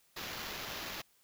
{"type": "noise with sample-and-hold", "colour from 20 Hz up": "white", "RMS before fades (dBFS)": -42, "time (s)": [0.16, 1.02], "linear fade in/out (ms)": 10, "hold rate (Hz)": 8820, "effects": ["white hiss -69 dBFS RMS until 1.23 s"]}